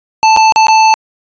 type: tone with dropouts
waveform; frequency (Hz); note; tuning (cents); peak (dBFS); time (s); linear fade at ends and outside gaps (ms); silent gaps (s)
square; 880; A5; 0; -5; 0.23-0.94; 0; 0.364-0.372 / 0.522-0.56 / 0.669-0.683
effects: resampled to 16000 Hz